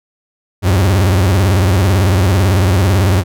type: tone with vibrato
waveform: 40% pulse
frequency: 94 Hz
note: F#2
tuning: 28 cents sharp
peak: -8 dBFS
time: 0.62-3.24 s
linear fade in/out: 50 ms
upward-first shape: sine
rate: 18 Hz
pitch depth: 180 cents each way
effects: none